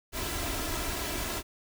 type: noise with comb filter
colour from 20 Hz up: pink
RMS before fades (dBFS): -33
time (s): 0.12-1.43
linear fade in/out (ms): 50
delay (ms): 3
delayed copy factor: +0.55
effects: none